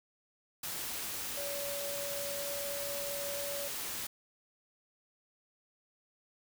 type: tone in noise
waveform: sine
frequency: 568 Hz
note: C#5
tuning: 42 cents sharp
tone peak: -39 dBFS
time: 1.37-3.68 s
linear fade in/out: 5 ms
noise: white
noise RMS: -39 dBFS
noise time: 0.63-4.07 s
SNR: -3 dB
effects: none